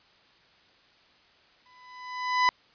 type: tone with exponential growth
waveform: 30% pulse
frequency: 1000 Hz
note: B5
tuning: 21 cents sharp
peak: -15 dBFS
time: 1.66-2.49 s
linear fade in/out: 0 ms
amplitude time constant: 180 ms
effects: white hiss -60 dBFS RMS until 2.74 s + resampled to 11025 Hz